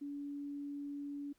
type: tone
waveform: sine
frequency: 285.7 Hz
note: D4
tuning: 48 cents flat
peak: -40 dBFS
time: 0.01-1.33 s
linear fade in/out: 10 ms
effects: pink hiss -75 dBFS RMS until 1.38 s